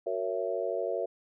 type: chord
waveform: sine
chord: F# dominant seventh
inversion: none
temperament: just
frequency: 370 / 462.5 / 555 / 666 Hz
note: F#4 / A#4 / C#5 / E5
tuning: 0 / -14 / +2 / +18 cents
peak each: -36 / -34 / -34 / -34 dBFS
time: 0.06-1.06 s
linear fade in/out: 10 ms
effects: none